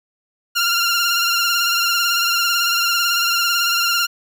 15% pulse tone with vibrato, 1391 Hz, F6, 7 cents flat, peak -9 dBFS, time 0.55-4.07 s, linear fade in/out 20 ms, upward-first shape sine, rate 18 Hz, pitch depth 36 cents each way, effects none

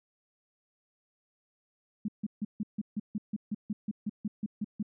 sine tone bursts, 210 Hz, G#3, 19 cents sharp, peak -29 dBFS, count 16, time 2.05-4.828 s, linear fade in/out 5 ms, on 33 ms, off 150 ms, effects none

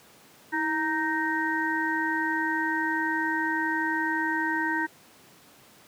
harmonic tone with a mistuned harmonic, 310.6 Hz, D#4, 3 cents flat, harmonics 1 / 3 / 5 / 6, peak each -30 / -30 / -30 / -30 dBFS, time 0.52-4.87 s, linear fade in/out 20 ms, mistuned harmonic 1, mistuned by +64 cents, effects pink hiss -54 dBFS RMS until 5.87 s + high-pass 150 Hz 12 dB/octave

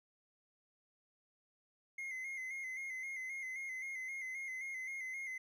triangle tone with vibrato, 2093 Hz, C7, in tune, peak -39 dBFS, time 1.98-5.38 s, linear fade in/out 5 ms, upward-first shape square, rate 3.8 Hz, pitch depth 41 cents each way, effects none

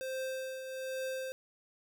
square tone with tremolo, 523.3 Hz, C5, in tune, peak -35 dBFS, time 0.01-1.32 s, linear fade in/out 0 ms, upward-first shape triangle, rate 1.2 Hz, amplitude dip 55%, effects none

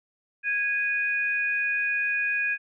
sine tone pair together, 1651.2 / 2474 Hz, G#6 / D#7, -10 / -10 cents, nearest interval perfect fifth, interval 700 cents, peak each -26 dBFS, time 0.43-2.58 s, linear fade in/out 50 ms, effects none

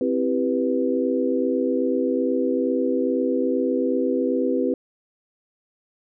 sine chord, C major seventh, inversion none, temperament equal, 261.6 / 329.6 / 392 / 493.9 Hz, C4 / E4 / G4 / B4, 0 / 0 / 0 / 0 cents, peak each -23 / -27 / -26 / -24 dBFS, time 0.01-4.74 s, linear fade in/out 2 ms, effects none

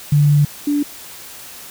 sine tone pair in turn, 146.1 / 290.3 Hz, D3 / D4, -9 / -20 cents, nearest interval octave, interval 1189 cents, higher second, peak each -9 / -14 dBFS, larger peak first, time 0.12-0.45 / 0.67-0.83 s, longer first, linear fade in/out 5 ms, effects white hiss -36 dBFS RMS until 1.7 s

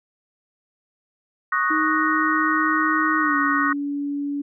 sine chord, D# minor seventh, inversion third, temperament equal, 1108.7 / 1244.5 / 1480 / 1864.7 Hz, C#6 / D#6 / F#6 / A#6, 0 / 0 / 0 / 0 cents, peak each -24 dBFS, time 1.52-3.73 s, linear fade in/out 5 ms
sine tone with pitch glide, 313.1 to 285.5 Hz, D#4 to D4, +11 to -49 cents, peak -23 dBFS, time 1.7-4.42 s, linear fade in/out 10 ms, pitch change -160 cents, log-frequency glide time 3.19-3.37 s
effects none

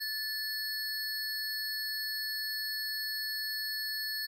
square tone pair together, 1745 / 4367 Hz, A6 / C#8, -15 / -27 cents, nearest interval octave + major third, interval 1588 cents, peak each -38 / -36 dBFS, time 0-4.27 s, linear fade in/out 20 ms, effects none

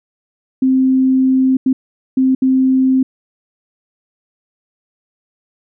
sine tone bursts at uneven times, 261.6 Hz, C4, in tune, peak -9 dBFS, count 4, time 0.62-1.57 / 1.66-1.73 / 2.17-2.35 / 2.42-3.03 s, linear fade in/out 5 ms, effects none

